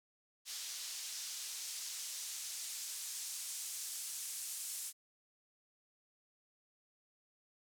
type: noise with band-pass filter sweep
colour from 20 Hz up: white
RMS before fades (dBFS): -44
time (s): 0.45-4.93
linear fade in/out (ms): 50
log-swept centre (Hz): 5100 to 8300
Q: 1.1
effects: none